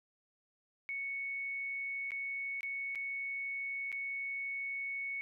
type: tone with dropouts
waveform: sine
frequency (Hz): 2217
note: C#7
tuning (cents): 0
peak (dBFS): -36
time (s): 0.89-5.21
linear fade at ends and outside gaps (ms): 0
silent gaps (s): 2.107-2.118 / 2.608-2.631 / 2.95-2.956 / 3.918-3.926
effects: none